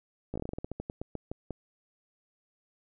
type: slowing click train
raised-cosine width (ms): 2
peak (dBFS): -22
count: 17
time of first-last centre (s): 0.34-1.507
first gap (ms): 16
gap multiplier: 1.18
effects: none